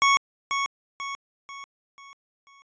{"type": "tone with echo", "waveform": "25% pulse", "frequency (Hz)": 1108.7, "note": "C#6", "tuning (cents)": 0, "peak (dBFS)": -13, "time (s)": [0.02, 0.17], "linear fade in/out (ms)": 0, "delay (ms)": 490, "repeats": 5, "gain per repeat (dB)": -7, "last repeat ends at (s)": 2.62, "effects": ["resampled to 16000 Hz"]}